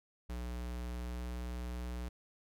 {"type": "tone with pitch glide", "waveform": "square", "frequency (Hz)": [60.4, 60.78], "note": ["B1", "B1"], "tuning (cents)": [-38, -27], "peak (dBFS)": -39, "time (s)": [0.29, 2.09], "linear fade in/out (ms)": 10, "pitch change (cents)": 11, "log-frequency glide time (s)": [0.94, 1.33], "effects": []}